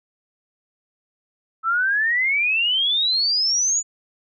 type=exponential sweep; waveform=sine; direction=up; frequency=1300 to 7010 Hz; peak=-17 dBFS; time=1.63-3.83 s; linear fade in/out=50 ms; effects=none